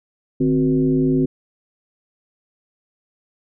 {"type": "tone with frequency modulation", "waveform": "sine", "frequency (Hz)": 261.6, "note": "C4", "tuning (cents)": 0, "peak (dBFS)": -14, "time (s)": [0.4, 1.26], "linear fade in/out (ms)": 10, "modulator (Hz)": 110, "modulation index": 1, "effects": []}